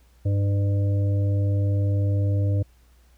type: harmonic tone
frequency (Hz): 100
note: G2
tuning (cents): +35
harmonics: 1 / 3 / 5 / 6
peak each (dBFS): -19 / -33 / -36 / -38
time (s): 0.25-2.63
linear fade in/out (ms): 10
effects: added 60 Hz sine -53 dBFS peak until 3.17 s + pink hiss -63 dBFS RMS until 3.17 s